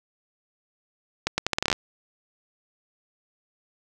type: accelerating click train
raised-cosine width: 0.2 ms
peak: -5 dBFS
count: 11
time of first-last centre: 1.27-1.728 s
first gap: 110 ms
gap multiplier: 0.78
effects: none